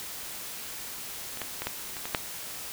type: clicks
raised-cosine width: 0.3 ms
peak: -24 / -16 / -16 / -13 / -21 / -19 / -8 dBFS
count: 7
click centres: 1.373 / 1.417 / 1.62 / 1.67 / 1.968 / 2.055 / 2.148 s
effects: white hiss -39 dBFS RMS until 2.72 s